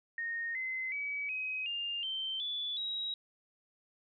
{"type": "tone with pitch steps", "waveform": "sine", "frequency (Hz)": [1851, 2054, 2279, 2529, 2806, 3113, 3454, 3833], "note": ["A#6", "C7", "C#7", "D#7", "F7", "G7", "A7", "A#7"], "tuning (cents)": [-13, -33, 47, 28, 8, -13, -33, 47], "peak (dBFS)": -34, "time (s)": [0.18, 3.14], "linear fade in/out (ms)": 2, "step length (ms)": 370, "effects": []}